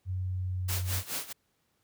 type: tone with pitch glide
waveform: sine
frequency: 92.5 to 91.33 Hz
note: F#2 to F#2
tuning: 0 to -22 cents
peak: -29 dBFS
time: 0.05-1.03 s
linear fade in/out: 50 ms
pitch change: -22 cents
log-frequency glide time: 0.15-0.88 s
type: noise with tremolo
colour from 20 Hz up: white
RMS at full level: -33 dBFS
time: 0.68-1.33 s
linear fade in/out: 10 ms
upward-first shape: sine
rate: 4.7 Hz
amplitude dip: 85%
effects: pink hiss -74 dBFS RMS until 1.83 s + high-pass 60 Hz 12 dB/octave